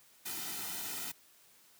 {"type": "noise with comb filter", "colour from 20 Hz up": "white", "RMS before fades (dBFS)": -40, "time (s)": [0.25, 1.12], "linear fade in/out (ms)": 10, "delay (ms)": 1.8, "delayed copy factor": -0.9, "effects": ["white hiss -63 dBFS RMS until 1.79 s", "high-pass 80 Hz 12 dB/octave"]}